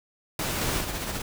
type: noise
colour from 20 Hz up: pink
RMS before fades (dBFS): -29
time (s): 0.39-0.81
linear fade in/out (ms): 2
type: noise with tremolo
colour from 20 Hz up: pink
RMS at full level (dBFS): -30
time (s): 0.61-1.22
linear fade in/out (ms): 5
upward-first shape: sine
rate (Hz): 15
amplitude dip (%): 40
effects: none